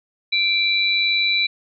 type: tone pair together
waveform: sine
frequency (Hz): 2349 / 3951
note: D7 / B7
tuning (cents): 0 / 0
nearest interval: major sixth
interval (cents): 900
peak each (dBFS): -19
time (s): 0.32-1.47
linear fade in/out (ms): 10
effects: none

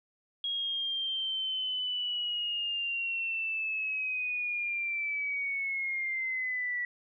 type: linear sweep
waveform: sine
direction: down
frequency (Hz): 3294 to 1943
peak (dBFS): -30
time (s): 0.44-6.85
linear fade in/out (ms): 2
effects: none

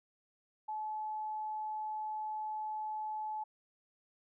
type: tone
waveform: sine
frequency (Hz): 860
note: A5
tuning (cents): -40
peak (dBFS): -36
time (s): 0.68-3.44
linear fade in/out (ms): 10
effects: none

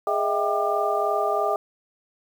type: tone cluster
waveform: sine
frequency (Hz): 415.1 / 624 / 667 / 786 / 1197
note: G#4 / D#5 / E5 / G5 / D6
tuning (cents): -1 / +5 / +20 / +4 / +33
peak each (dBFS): -27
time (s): 0.07-1.56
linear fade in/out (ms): 2
effects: 8-bit

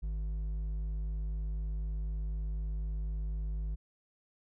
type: tone with hard clipping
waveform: sine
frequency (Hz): 52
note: G#1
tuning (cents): +3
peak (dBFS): -34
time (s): 0.02-3.76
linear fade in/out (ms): 20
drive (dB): 5
effects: none

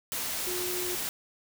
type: tone in noise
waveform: sine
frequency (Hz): 360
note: F#4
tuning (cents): -47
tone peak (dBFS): -34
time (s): 0.47-0.95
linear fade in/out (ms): 0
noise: white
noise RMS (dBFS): -33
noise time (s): 0.12-1.09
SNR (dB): -4
effects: none

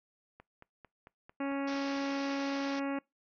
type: click train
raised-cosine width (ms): 0.5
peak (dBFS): -36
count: 8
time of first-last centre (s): 0.4-1.966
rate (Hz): 4.47
type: harmonic tone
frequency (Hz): 277.2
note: C#4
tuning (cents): 0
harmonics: 1 / 2 / 3 / 4 / 5 / 6 / 7 / 8 / 9 / 10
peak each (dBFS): -33 / -39 / -43 / -45 / -47 / -49 / -50 / -51 / -52 / -53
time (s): 1.4-2.99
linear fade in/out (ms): 5
type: band-pass noise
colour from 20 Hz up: white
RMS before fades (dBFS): -46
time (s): 1.67-2.8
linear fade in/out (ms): 10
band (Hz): 180 to 5800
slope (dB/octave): 96
effects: noise-tail reverb RT60 0.2 s tail -24 dB re dry

